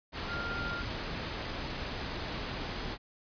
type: tone in noise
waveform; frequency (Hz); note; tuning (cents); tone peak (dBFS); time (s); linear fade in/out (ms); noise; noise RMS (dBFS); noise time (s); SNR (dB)
sine; 1396.9; F6; 0; -36; 0.27-0.84; 50; pink; -37; 0.12-2.98; -2
effects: resampled to 11025 Hz